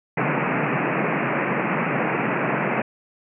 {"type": "band-pass noise", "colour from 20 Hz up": "pink", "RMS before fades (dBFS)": -23, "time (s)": [0.17, 2.82], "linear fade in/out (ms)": 5, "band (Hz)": [130, 2600], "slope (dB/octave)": 96, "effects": []}